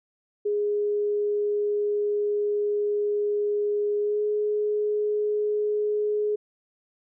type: tone with pitch glide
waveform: sine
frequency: 414.1 to 419.9 Hz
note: G#4 to G#4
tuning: -5 to +19 cents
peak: -22 dBFS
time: 0.45-6.36 s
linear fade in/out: 10 ms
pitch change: +24 cents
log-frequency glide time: 4-4.22 s
effects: none